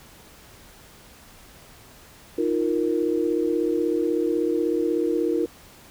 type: chord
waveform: sine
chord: Eb suspended second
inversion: none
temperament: equal with one note detuned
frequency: 312.9 / 349.2 / 466.2 Hz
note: Eb4 / F4 / Bb4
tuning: +10 / 0 / 0 cents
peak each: -25 / -24 / -25 dBFS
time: 2.38-5.46 s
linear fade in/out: 5 ms
effects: pink hiss -49 dBFS RMS until 5.9 s